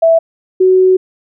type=tone pair in turn; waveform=sine; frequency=658 / 372.9 Hz; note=E5 / F#4; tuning=-3 / +14 cents; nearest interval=minor seventh; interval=983 cents; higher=first; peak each=-5 dBFS; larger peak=neither; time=0.02-0.19 / 0.6-0.97 s; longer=second; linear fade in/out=10 ms; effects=none